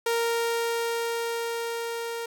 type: tone with level ramp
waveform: sawtooth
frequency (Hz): 464.6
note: A#4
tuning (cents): -6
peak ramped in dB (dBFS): -19 to -27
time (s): 0.06-2.26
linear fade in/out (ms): 5
effects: none